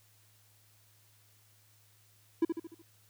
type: tone with echo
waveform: triangle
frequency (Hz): 330.6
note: E4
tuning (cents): +5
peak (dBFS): -21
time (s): 2.42-2.45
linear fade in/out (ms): 5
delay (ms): 74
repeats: 5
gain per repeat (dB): -6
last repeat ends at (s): 2.82
effects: added 105 Hz sine -66 dBFS peak until 3.09 s + white hiss -66 dBFS RMS until 3.09 s